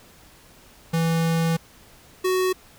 square tone pair in turn, 164.81 / 371 Hz, E3 / F#4, 0 / +5 cents, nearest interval octave + major second, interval 1405 cents, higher second, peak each -20 dBFS, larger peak neither, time 0.93-1.57 / 2.24-2.53 s, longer first, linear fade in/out 10 ms, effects pink hiss -51 dBFS RMS until 2.78 s

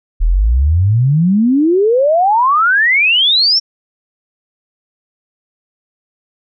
sine exponential sweep, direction up, 37.27 to 5588 Hz, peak -8 dBFS, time 0.2-3.6 s, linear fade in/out 20 ms, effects none

